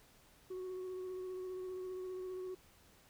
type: tone with vibrato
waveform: sine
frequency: 370 Hz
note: F#4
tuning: in tune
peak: -38 dBFS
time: 0.5-2.55 s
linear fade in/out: 10 ms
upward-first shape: sine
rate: 15 Hz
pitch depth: 18 cents each way
effects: tanh soft clip ceiling -40 dBFS + pink hiss -65 dBFS RMS until 3.09 s